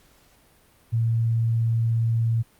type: tone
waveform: sine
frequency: 114.6 Hz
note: A#2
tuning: 29 cents flat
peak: -19 dBFS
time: 0.92-2.43 s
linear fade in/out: 20 ms
effects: pink hiss -58 dBFS RMS until 2.59 s + Opus 48 kbps

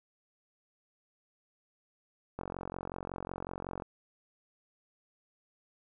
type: click train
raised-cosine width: 1 ms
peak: -24 dBFS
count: 66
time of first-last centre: 2.39-3.822 s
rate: 45.4 Hz
effects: none

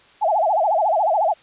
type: tone with vibrato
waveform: sine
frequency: 740 Hz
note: F#5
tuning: in tune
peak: -15 dBFS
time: 0.21-1.34 s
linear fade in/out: 20 ms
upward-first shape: sine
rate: 14 Hz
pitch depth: 280 cents each way
effects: white hiss -51 dBFS RMS until 1.42 s + resampled to 8000 Hz

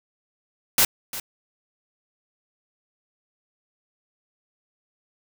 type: noise with echo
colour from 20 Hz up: white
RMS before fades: -17 dBFS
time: 0.78-0.85 s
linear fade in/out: 2 ms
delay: 350 ms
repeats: 1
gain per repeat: -15 dB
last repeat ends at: 1.2 s
effects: none

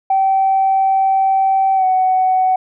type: tone with pitch glide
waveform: sine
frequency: 772 to 748.3 Hz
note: G5 to F#5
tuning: -27 to +19 cents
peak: -10 dBFS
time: 0.1-2.56 s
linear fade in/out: 5 ms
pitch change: -54 cents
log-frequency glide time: 1.75-1.85 s
effects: tanh soft clip ceiling -6 dBFS

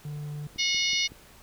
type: tone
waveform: triangle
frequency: 147.9 Hz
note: D3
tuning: 13 cents sharp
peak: -31 dBFS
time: 0.05-0.47 s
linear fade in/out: 2 ms
type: click train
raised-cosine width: 3 ms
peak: -33 dBFS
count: 4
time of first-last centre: 0.56-1.12 s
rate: 5.36 Hz
type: harmonic tone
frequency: 726 Hz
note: F#5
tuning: 33 cents flat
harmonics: 3 / 4 / 5 / 6 / 7 / 8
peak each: -29 / -30 / -31 / -32 / -32 / -33 dBFS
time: 0.58-1.08 s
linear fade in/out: 20 ms
effects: pink hiss -53 dBFS RMS until 1.42 s

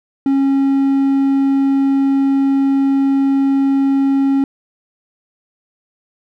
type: tone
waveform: triangle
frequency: 273.4 Hz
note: C#4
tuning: 24 cents flat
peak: -9 dBFS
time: 0.26-4.44 s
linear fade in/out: 2 ms
effects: none

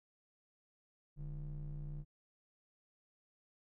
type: ring-modulated tone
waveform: triangle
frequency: 88.9 Hz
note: F2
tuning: 31 cents sharp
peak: -36 dBFS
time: 1.16-2.05 s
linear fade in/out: 50 ms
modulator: 58 Hz
effects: none

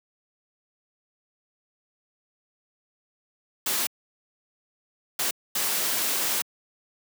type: noise bursts at uneven times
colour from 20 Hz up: white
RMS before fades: -26 dBFS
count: 3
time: 3.66-3.87 / 5.19-5.31 / 5.55-6.42 s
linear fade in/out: 5 ms
effects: high-pass 200 Hz 12 dB/octave

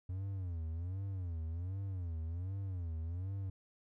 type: tone with vibrato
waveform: triangle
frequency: 88.8 Hz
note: F2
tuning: 29 cents sharp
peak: -35 dBFS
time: 0.09-3.5 s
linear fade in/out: 5 ms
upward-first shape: sine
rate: 1.3 Hz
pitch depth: 180 cents each way
effects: none

